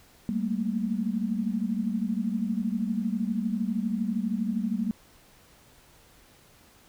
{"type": "tone cluster", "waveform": "sine", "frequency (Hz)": [194.1, 221.2, 233.8], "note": ["G3", "A3", "A#3"], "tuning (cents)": [-17, 9, 5], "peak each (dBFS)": -30, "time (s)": [0.29, 4.91], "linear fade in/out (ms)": 0, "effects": ["pink hiss -57 dBFS RMS until 6.88 s"]}